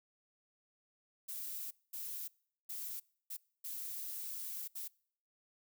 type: noise bursts at uneven times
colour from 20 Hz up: violet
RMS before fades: -43 dBFS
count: 6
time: 1.28-1.71 / 1.93-2.28 / 2.69-3 / 3.3-3.37 / 3.64-4.68 / 4.75-4.88 s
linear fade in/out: 10 ms
effects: noise-tail reverb RT60 0.6 s tail -25 dB re dry